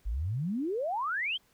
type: exponential sweep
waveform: sine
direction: up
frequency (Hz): 46.36 to 3286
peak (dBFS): -29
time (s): 0.05-1.38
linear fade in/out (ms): 20
effects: pink hiss -67 dBFS RMS until 1.53 s